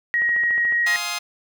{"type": "tone with vibrato", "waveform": "sine", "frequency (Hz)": 1893, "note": "A#6", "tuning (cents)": 26, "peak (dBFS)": -17, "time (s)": [0.14, 0.96], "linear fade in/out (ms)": 0, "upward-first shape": "triangle", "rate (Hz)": 14, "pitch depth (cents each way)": 8}
{"type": "click train", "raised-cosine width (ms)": 0.5, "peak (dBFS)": -22, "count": 8, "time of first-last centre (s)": [0.22, 0.724], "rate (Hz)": 13.9}
{"type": "chord", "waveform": "10% pulse", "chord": "F minor seventh", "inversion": "none", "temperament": "just", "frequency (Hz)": [698.5, 838.1, 1047.7, 1257.2], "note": ["F5", "Ab5", "C6", "Eb6"], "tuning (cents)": [0, 16, 2, 18], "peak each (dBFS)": [-23, -25, -24, -22], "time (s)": [0.86, 1.19], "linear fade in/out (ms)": 10}
{"effects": []}